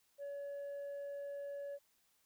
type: tone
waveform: sine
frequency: 566 Hz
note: C#5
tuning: 36 cents sharp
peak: -39 dBFS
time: 0.18-1.79 s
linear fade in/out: 50 ms
effects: tanh soft clip ceiling -41 dBFS + white hiss -75 dBFS RMS until 2.25 s